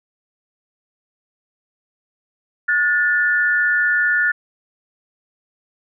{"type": "tone pair together", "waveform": "sine", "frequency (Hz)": [1444.8, 1760], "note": ["F#6", "A6"], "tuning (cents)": [-42, 0], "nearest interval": "minor third", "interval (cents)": 342, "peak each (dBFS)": -17, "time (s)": [2.68, 4.32], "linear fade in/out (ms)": 10, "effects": []}